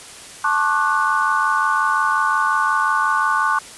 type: chord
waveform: sine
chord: D major seventh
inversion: second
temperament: equal with one note detuned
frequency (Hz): 880 / 1089.1 / 1174.7 / 1480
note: A5 / C#6 / D6 / F#6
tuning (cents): 0 / -31 / 0 / 0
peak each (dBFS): -23 / -20 / -21 / -20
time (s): 0.44-3.59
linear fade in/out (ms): 5
effects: white hiss -38 dBFS RMS until 3.77 s + resampled to 24000 Hz